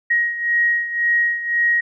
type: beating tone pair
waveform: sine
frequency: 1887 / 1888.9 Hz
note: A#6 / A#6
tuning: +21 / +22 cents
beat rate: 1.9 Hz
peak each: -17 / -22 dBFS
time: 0.1-1.81 s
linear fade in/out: 10 ms
effects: none